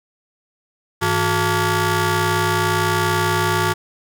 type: ring-modulated tone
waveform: 15% pulse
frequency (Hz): 262.2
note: C4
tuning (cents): +4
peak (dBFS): -7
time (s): 1.01-3.74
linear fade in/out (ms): 20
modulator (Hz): 625
effects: none